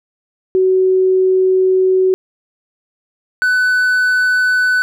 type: tone pair in turn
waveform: sine / triangle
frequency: 374.7 / 1498.8 Hz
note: F#4 / F#6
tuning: +22 / +22 cents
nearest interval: 2 octaves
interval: 2400 cents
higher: second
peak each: -9 dBFS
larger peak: neither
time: 0.55-2.14 / 3.42-4.82 s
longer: first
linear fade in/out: 0 ms
effects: none